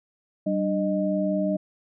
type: tone cluster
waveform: sine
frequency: 192.4 / 298.1 / 617 Hz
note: G3 / D4 / D#5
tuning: -32 / +26 / -15 cents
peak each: -25 / -28 / -26 dBFS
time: 0.46-1.57 s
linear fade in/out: 10 ms
effects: none